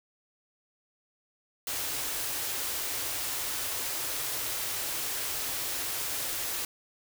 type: band-stop noise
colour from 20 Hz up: white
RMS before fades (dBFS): -33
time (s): 1.67-6.65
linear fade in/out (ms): 2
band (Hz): 150 to 250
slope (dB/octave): 96
effects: none